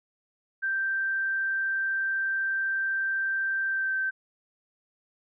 sine tone with pitch glide, 1568 to 1552.7 Hz, G6 to G6, 0 to -17 cents, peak -25 dBFS, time 0.62-4.11 s, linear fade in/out 20 ms, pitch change -17 cents, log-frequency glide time 3.68-3.94 s, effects none

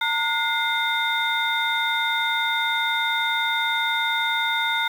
sine tone cluster, 913 / 1442 / 2095 / 3650 Hz, A#5 / F#6 / C7 / A#7, -36 / -45 / +2 / -37 cents, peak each -26 dBFS, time 0.01-4.88 s, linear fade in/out 5 ms, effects 7-bit

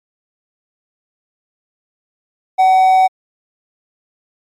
triangle tone with amplitude modulation, 753 Hz, F#5, 30 cents sharp, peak -4 dBFS, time 2.58-3.08 s, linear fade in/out 20 ms, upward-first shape sine, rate 171 Hz, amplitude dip 25%, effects MP3 64 kbps

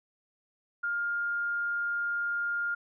sine tone, 1409 Hz, F6, 15 cents sharp, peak -28 dBFS, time 0.83-2.75 s, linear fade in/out 10 ms, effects none

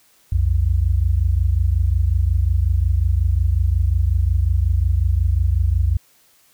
sine tone pair together, 61.74 / 87.26 Hz, B1 / F2, 0 / -1 cents, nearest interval tritone, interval 599 cents, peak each -17 dBFS, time 0.32-5.97 s, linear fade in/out 5 ms, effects white hiss -56 dBFS RMS until 6.53 s

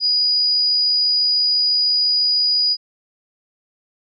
sine tone, 4913 Hz, D#8, 23 cents flat, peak -14 dBFS, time 0-2.77 s, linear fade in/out 50 ms, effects none

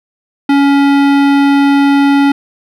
sine tone with hard clipping, 280.5 Hz, C#4, 21 cents sharp, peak -8 dBFS, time 0.49-2.32 s, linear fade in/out 5 ms, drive 18 dB, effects none

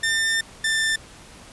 sawtooth tone pair in turn, 1799 / 1782.5 Hz, A6 / A6, +38 / +22 cents, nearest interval unison, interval 16 cents, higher first, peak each -16 / -16 dBFS, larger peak neither, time 0.03-0.41 / 0.64-0.96 s, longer first, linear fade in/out 5 ms, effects pink hiss -45 dBFS RMS until 1.52 s + resampled to 24000 Hz

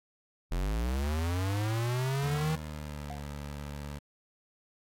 square linear sweep, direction up, 40.67 to 160 Hz, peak -29 dBFS, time 0.51-2.56 s, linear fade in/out 10 ms
20% pulse tone with pitch glide, 78.8 to 72.26 Hz, D#2 to D2, +23 to -27 cents, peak -33 dBFS, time 2.22-3.99 s, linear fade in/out 10 ms, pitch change -150 cents, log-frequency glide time 2.41-3.13 s
triangle tone with exponential decay, 718 Hz, F5, 48 cents sharp, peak -37 dBFS, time 3.1-3.34 s, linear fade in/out 2 ms, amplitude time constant 51 ms
effects AAC 48 kbps

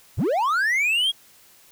triangle linear sweep, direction up, 52.5 to 3330 Hz, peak -17 dBFS, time 0.17-1.12 s, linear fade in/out 20 ms, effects white hiss -53 dBFS RMS until 1.71 s

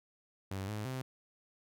sawtooth tone with pitch steps, 96.5 / 106 / 129.9 Hz, G2 / G#2 / C3, -27 / +36 / -12 cents, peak -33 dBFS, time 0.51-1.02 s, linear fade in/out 5 ms, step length 170 ms, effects none

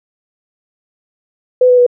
sine tone with pitch steps, 503 / 496.4 / 489.8 Hz, B4 / B4 / B4, +32 / +9 / -14 cents, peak -5 dBFS, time 1.61-1.865 s, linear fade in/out 5 ms, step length 85 ms, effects none

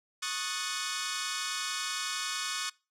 10% pulse chord, D# half-diminished seventh, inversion third, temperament equal with one note detuned, 1102.3 / 1244.5 / 1480 / 1760 Hz, C#6 / D#6 / F#6 / A6, -10 / 0 / 0 / 0 cents, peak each -29 dBFS, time 0.22-2.7 s, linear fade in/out 10 ms, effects noise-tail reverb RT60 0.3 s tail -24 dB re dry + low-pass 10000 Hz 12 dB/octave

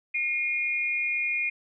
sine tone pair together, 2132 / 2442 Hz, C7 / D#7, +32 / -33 cents, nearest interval major second, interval 235 cents, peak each -30 / -26 dBFS, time 0.14-1.5 s, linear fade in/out 10 ms, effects none

